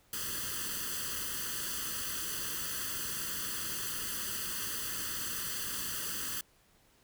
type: noise with comb filter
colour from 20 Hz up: white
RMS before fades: -37 dBFS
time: 0.13-6.41 s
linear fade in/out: 2 ms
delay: 0.65 ms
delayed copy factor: +0.95
effects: pink hiss -66 dBFS RMS until 7.03 s